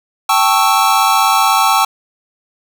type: chord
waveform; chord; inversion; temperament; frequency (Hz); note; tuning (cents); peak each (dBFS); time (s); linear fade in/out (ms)
square; A dominant seventh; third; equal; 784 / 880 / 1108.7 / 1318.5; G5 / A5 / C#6 / E6; 0 / 0 / 0 / 0; -16; 0.29-1.85; 5
effects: none